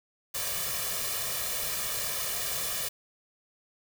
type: noise with comb filter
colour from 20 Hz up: white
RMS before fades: -32 dBFS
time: 0.34-2.89 s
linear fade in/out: 10 ms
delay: 1.7 ms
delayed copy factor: +0.75
effects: none